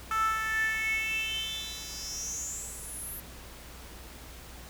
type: tone with high-pass filter sweep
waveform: 10% pulse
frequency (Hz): 440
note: A4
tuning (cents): 0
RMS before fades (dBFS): -33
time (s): 0.11-3.2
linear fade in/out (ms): 2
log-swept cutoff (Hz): 1200 to 12000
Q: 8.6
effects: added 60 Hz sine -48 dBFS peak until 4.69 s + pink hiss -48 dBFS RMS until 4.69 s